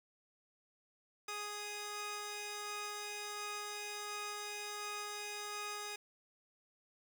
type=tone pair together; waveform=10% pulse; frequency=415.3 / 1244.5 Hz; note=G#4 / D#6; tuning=0 / 0 cents; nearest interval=octave + perfect fifth; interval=1900 cents; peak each=-36 / -36 dBFS; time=1.28-5.96 s; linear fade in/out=5 ms; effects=12-bit